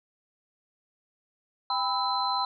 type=tone cluster; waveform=sine; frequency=793 / 996 / 1303 / 4071 Hz; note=G5 / B5 / E6 / C8; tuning=+20 / +14 / -20 / -48 cents; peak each=-31 / -28 / -34 / -31 dBFS; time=1.7-2.45 s; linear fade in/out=2 ms; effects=none